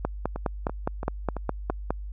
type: two click trains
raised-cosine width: 1 ms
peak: -11 / -18 dBFS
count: 10 / 5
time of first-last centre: 0.05-1.906 / 0.36-1.702 s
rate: 4.85 / 2.98 Hz
effects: added 50 Hz sine -33 dBFS peak until 2.12 s